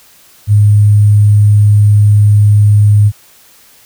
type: tone with sample-and-hold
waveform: sine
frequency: 103.83 Hz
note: G#2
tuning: in tune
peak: -3 dBFS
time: 0.47-3.12 s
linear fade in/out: 50 ms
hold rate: 8820 Hz
effects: white hiss -43 dBFS RMS until 3.85 s